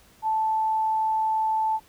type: tone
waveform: sine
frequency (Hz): 877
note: A5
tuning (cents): -6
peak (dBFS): -21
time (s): 0.22-1.8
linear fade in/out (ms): 50
effects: pink hiss -56 dBFS RMS until 1.88 s